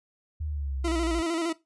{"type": "exponential sweep", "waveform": "sine", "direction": "down", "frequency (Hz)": [78.3, 55], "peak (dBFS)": -29, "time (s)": [0.4, 1.21], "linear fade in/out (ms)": 10}
{"type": "tone with vibrato", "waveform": "40% pulse", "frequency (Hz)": 331.9, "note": "E4", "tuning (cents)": 12, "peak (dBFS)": -25, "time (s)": [0.84, 1.53], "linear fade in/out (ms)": 10, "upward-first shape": "square", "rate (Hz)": 13, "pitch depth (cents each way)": 48}
{"effects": ["noise-tail reverb RT60 0.2 s tail -18 dB re dry", "resampled to 24000 Hz"]}